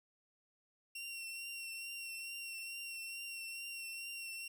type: tone with vibrato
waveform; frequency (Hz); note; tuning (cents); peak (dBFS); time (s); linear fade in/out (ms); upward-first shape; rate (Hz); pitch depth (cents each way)
sawtooth; 2735; F7; -37; -40; 0.95-4.48; 5; triangle; 2.3; 27
effects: none